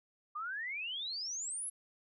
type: exponential sweep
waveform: sine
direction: up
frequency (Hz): 1174.7 to 11175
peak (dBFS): -37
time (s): 0.35-1.7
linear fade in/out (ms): 10
effects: none